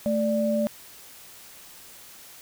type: tone pair together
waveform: sine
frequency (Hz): 220 / 587.3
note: A3 / D5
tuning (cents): 0 / 0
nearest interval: octave + perfect fourth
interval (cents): 1700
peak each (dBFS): -24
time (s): 0.06-0.67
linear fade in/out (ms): 0
effects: white hiss -47 dBFS RMS until 2.41 s